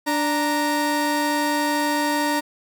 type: tone pair together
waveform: 30% pulse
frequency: 293.7 / 932.3 Hz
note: D4 / A#5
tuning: 0 / 0 cents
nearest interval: octave + minor sixth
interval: 2000 cents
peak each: -20 dBFS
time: 0.06-2.41 s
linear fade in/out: 20 ms
effects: none